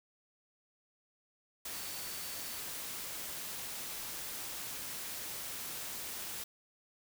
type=tone in noise; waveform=sine; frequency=4516 Hz; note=C#8; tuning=31 cents sharp; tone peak=-52 dBFS; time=1.73-2.6 s; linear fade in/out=5 ms; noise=white; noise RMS=-42 dBFS; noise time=1.65-6.44 s; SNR=-13 dB; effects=none